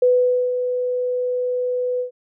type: tone with ADSR envelope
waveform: sine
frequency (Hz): 497.7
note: B4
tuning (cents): +13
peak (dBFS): -11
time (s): 0.02-2.11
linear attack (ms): 5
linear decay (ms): 490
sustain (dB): -8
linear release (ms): 110
effects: none